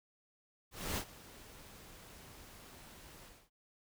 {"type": "noise with ADSR envelope", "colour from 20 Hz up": "pink", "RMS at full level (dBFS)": -36, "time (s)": [0.71, 3.5], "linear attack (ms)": 260, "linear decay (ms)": 74, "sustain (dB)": -19, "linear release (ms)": 260, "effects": []}